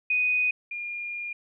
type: tone pair in turn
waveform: sine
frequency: 2489 / 2415 Hz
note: D#7 / D7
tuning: 0 / +48 cents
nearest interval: minor second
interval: 52 cents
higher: first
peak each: -21 / -31 dBFS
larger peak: first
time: 0.1-0.51 / 0.71-1.33 s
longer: second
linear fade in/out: 5 ms
effects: none